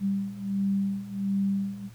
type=beating tone pair; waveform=sine; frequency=196 / 197.4 Hz; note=G3 / G3; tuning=0 / +12 cents; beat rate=1.4 Hz; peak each=-30 / -27 dBFS; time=0-1.9 s; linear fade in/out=50 ms; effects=added 116 Hz sine -45 dBFS peak until 1.94 s + pink hiss -57 dBFS RMS until 1.94 s